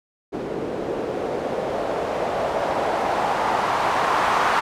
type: noise with low-pass filter sweep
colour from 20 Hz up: blue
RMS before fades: -23 dBFS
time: 0.32-4.61 s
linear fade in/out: 20 ms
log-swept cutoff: 390 to 1100 Hz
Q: 2.1
effects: none